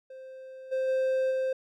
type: tone with level steps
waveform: triangle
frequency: 523.3 Hz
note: C5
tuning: in tune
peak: -40 / -24 / -22 / -24 dBFS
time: 0.1-1.53 s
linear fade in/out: 5 ms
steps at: 0.71 / 0.87 / 1.3 s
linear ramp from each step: 20 ms
effects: none